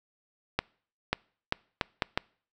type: accelerating click train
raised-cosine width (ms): 0.3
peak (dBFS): -9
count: 6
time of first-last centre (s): 0.59-2.175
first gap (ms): 540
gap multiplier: 0.73
effects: noise-tail reverb RT60 0.5 s tail -26 dB re dry